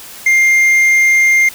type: tone with tanh clipping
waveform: triangle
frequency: 2110 Hz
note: C7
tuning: 14 cents sharp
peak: -8 dBFS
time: 0.26-1.49 s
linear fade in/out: 5 ms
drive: 9 dB
effects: white hiss -33 dBFS RMS until 1.54 s